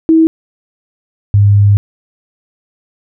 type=tone pair in turn; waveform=sine; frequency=322.7 / 101.64 Hz; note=E4 / G#2; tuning=-37 / -37 cents; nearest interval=octave + minor sixth; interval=2000 cents; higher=first; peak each=-4 dBFS; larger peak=neither; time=0.09-0.27 / 1.34-1.77 s; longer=second; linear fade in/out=0 ms; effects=none